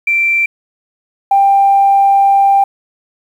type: tone pair in turn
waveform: sine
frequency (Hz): 2349 / 791.2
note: D7 / G5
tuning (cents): 0 / +16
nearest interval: octave + perfect fifth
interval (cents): 1884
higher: first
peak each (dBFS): -9 / -5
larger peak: second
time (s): 0.07-0.46 / 1.31-2.64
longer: second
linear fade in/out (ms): 5
effects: tanh soft clip ceiling -1 dBFS + 7-bit